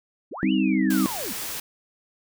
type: linear two-way sweep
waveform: sine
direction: up then down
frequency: 163.8 to 2999 to 163.8 Hz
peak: -32 dBFS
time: 0.31-1.33 s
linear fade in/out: 10 ms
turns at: 0.52 s
type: chord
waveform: sine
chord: C minor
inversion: second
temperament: just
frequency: 196.22 / 261.6 / 314 Hz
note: G3 / C4 / Eb4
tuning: +2 / 0 / +16 cents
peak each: -23 dBFS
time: 0.43-1.06 s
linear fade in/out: 0 ms
type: noise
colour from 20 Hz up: white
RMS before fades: -32 dBFS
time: 0.9-1.6 s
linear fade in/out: 5 ms
effects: none